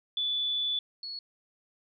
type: tone pair in turn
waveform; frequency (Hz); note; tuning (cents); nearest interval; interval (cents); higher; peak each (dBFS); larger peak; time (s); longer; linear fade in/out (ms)
sine; 3468 / 4369; A7 / C#8; -26 / -26; major third; 400; second; -27 / -36; first; 0.17-0.79 / 1.03-1.19; first; 2
effects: none